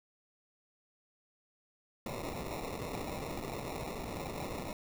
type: noise with sample-and-hold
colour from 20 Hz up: violet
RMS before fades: -40 dBFS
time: 2.06-4.73 s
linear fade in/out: 2 ms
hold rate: 1575 Hz
effects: none